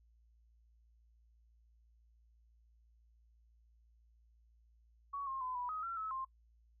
sine tone with pitch steps, 1122 / 1068 / 1016 / 983 / 1262 / 1359 / 1295 / 1056 Hz, C#6 / C6 / B5 / B5 / D#6 / F6 / E6 / C6, +21 / +35 / +49 / -8 / +24 / -48 / -31 / +16 cents, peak -38 dBFS, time 5.13-6.25 s, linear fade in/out 10 ms, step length 140 ms, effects noise-tail reverb RT60 0.1 s tail -22 dB re dry + added 57 Hz sine -65 dBFS peak until 6.8 s

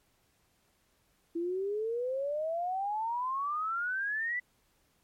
sine exponential sweep, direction up, 330.6 to 2000 Hz, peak -30 dBFS, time 1.35-4.4 s, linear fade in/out 10 ms, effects pink hiss -71 dBFS RMS until 5.03 s + MP3 64 kbps

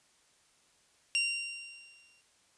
sawtooth tone with exponential decay, 2768 Hz, F7, 16 cents flat, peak -22 dBFS, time 1.15-2.21 s, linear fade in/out 0 ms, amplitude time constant 230 ms, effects white hiss -67 dBFS RMS until 2.57 s + resampled to 22050 Hz

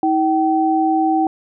sine tone pair together, 320 / 768.4 Hz, D#4 / G5, +49 / -35 cents, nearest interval octave + minor third, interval 1516 cents, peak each -16 dBFS, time 0.03-1.27 s, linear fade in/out 2 ms, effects none

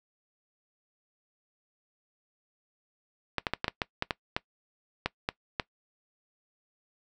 clicks, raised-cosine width 0.3 ms, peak -11 dBFS, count 12, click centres 3.383 / 3.468 / 3.536 / 3.644 / 3.681 / 3.818 / 4.024 / 4.108 / 4.365 / 5.06 / 5.289 / 5.598 s, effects noise-tail reverb RT60 0.1 s tail -21 dB re dry

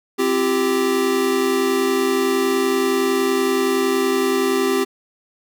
square chord, C suspended fourth, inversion none, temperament equal with one note detuned, 261.6 / 341.3 / 392 Hz, C4 / F4 / G4, 0 / -40 / 0 cents, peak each -23 / -25 / -19 dBFS, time 0.18-4.85 s, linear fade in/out 20 ms, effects none

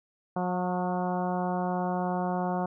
harmonic tone with a mistuned harmonic, 180.3 Hz, F#3, 45 cents flat, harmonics 1 / 2 / 3 / 4 / 5 / 6 / 7 / 8, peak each -30 / -36 / -36 / -32 / -36 / -40 / -45 / -46 dBFS, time 0.36-2.66 s, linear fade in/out 5 ms, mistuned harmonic 6, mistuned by +30 cents, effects none

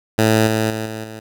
10% pulse tone with level steps, 110 Hz, A2, in tune, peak -4 / -8 / -14 / -18 / -23 dBFS, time 0.18-1.2 s, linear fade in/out 10 ms, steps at 0.47 / 0.7 / 0.86 / 1.04 s, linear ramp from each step 2 ms, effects none

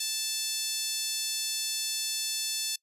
5% pulse tone with high-pass filter, 880 Hz, A5, in tune, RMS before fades -32 dBFS, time 0-2.76 s, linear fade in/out 5 ms, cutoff 3700 Hz, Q 1.4, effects noise-tail reverb RT60 0.1 s tail -23 dB re dry + resampled to 32000 Hz

